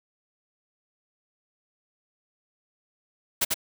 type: noise with echo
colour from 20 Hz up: white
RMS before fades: -23 dBFS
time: 3.41-3.45 s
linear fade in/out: 10 ms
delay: 93 ms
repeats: 1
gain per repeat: -2 dB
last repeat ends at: 3.543 s
effects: none